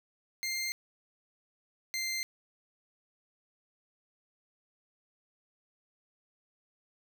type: tone pair in turn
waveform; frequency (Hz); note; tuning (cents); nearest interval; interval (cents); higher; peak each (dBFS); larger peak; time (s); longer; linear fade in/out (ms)
20% pulse; 2103 / 2088; C7 / C7; +8 / -4; unison; 12; first; -27 / -27; neither; 0.43-0.72 / 1.94-2.23; neither; 0
effects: none